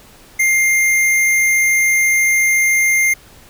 square tone, 2109 Hz, C7, 13 cents sharp, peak -12 dBFS, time 0.39-3.14 s, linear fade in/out 10 ms, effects pink hiss -44 dBFS RMS until 3.49 s

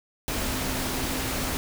sine tone in noise, 260 Hz, C4, 11 cents flat, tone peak -36 dBFS, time 0.28-1.57 s, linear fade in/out 0 ms, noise pink, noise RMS -29 dBFS, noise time 0.28-1.57 s, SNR -10 dB, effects none

